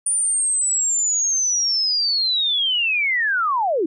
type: linear sweep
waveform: sine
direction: down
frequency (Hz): 9397 to 292.5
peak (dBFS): -17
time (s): 0.06-3.86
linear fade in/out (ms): 5
effects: none